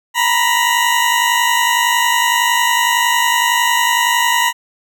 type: tone pair together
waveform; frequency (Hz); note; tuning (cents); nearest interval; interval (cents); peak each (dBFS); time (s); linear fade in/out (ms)
20% pulse; 936.9 / 987.8; A#5 / B5; +8 / 0; minor second; 92; -10; 0.14-4.53; 50
effects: none